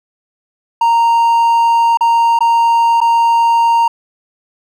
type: tone with dropouts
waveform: triangle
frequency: 928 Hz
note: A#5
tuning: 8 cents flat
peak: -6 dBFS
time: 0.81-3.88 s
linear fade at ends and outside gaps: 5 ms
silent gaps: 1.973-2.008 / 2.39-2.406 / 3.005-3.013 s
effects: none